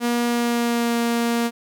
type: tone with pitch glide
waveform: sawtooth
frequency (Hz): 238.7 to 234.6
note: A#3 to A#3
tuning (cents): +41 to +11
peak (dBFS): -15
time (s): 0-1.51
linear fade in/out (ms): 50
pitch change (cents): -30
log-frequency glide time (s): 0.25-0.98
effects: none